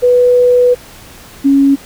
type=tone pair in turn; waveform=sine; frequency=493.1 / 276.7 Hz; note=B4 / C#4; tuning=-3 / -3 cents; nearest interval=minor seventh; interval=1000 cents; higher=first; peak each=-5 dBFS; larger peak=neither; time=0.02-0.75 / 1.44-1.76 s; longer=first; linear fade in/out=20 ms; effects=pink hiss -36 dBFS RMS until 1.85 s